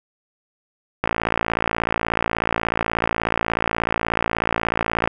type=click train; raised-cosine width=0.5 ms; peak=-4 dBFS; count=229; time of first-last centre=1.04-5.075 s; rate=56.5 Hz; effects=none